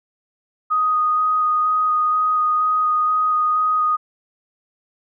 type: tone with vibrato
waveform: sine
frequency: 1244.5 Hz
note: D#6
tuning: in tune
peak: -15 dBFS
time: 0.7-3.97 s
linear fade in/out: 20 ms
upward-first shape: square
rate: 2.1 Hz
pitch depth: 8 cents each way
effects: none